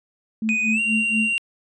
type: tone with tremolo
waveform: sine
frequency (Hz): 220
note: A3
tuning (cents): 0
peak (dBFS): -19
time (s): 0.42-1.33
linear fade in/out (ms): 2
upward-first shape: sine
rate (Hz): 4.2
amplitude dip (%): 95
type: tone with pitch glide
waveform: triangle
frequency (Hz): 2490 to 2763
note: D#7 to F7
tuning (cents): +1 to -19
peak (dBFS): -18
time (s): 0.49-1.38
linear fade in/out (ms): 0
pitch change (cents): +180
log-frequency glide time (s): 0.72-0.8
effects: resampled to 24000 Hz